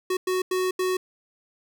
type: tone bursts at uneven times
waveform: square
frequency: 370 Hz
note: F#4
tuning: in tune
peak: -23 dBFS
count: 4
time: 0.1-0.17 / 0.27-0.42 / 0.51-0.71 / 0.79-0.97 s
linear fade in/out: 5 ms
effects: none